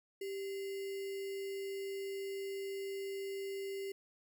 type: tone with sample-and-hold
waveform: sine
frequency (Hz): 392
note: G4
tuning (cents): 0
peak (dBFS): -38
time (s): 0.21-3.92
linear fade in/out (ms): 5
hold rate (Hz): 2450
effects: none